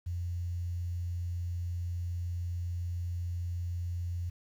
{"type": "tone", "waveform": "sine", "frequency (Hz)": 87.31, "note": "F2", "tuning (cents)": 0, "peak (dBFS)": -32, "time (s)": [0.06, 4.3], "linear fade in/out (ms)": 10, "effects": ["10-bit"]}